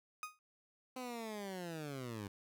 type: tone with exponential decay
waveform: 30% pulse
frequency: 1244.5 Hz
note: D#6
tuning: in tune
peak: -35 dBFS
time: 0.23-0.39 s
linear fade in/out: 1 ms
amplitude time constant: 33 ms
type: linear sweep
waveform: 15% pulse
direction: down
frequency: 258.8 to 96 Hz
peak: -36 dBFS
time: 0.96-2.28 s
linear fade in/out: 5 ms
effects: none